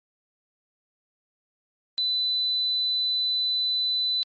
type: tone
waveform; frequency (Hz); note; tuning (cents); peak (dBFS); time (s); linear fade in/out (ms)
sine; 4000; B7; +21; -22; 1.98-4.23; 0
effects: MP3 32 kbps